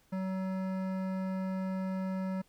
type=tone with hard clipping; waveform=sine; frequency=188.7 Hz; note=F#3; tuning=34 cents sharp; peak=-34 dBFS; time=0.12-2.42 s; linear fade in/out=10 ms; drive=15 dB; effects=pink hiss -68 dBFS RMS until 2.48 s